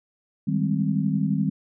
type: chord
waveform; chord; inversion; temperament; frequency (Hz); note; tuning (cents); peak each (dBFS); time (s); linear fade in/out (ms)
sine; Ab major seventh; second; equal; 155.56 / 196 / 207.7 / 261.6; Eb3 / G3 / Ab3 / C4; 0 / 0 / 0 / 0; -25 / -24 / -29 / -28; 0.47-1.5; 10
effects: none